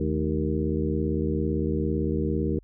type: harmonic tone with a mistuned harmonic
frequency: 77.78 Hz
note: D#2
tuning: in tune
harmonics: 1 / 2 / 3 / 4 / 5 / 6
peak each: -29 / -30 / -30 / -30 / -31 / -33 dBFS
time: 0-2.59 s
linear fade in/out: 5 ms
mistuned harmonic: 3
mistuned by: -120 cents
effects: added 44 Hz sine -51 dBFS peak until 2.63 s